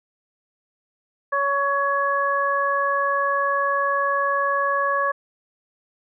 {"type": "harmonic tone", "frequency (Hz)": 560, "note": "C#5", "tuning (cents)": 18, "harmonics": [1, 2, 3], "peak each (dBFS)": [-25, -21, -25], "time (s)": [1.32, 5.12], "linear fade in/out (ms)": 10, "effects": []}